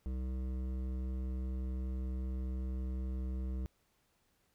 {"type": "tone with hard clipping", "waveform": "sine", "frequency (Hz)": 64.1, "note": "C2", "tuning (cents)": -35, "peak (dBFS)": -37, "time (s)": [0.06, 3.66], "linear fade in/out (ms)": 0, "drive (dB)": 12, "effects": ["pink hiss -75 dBFS RMS until 4.54 s"]}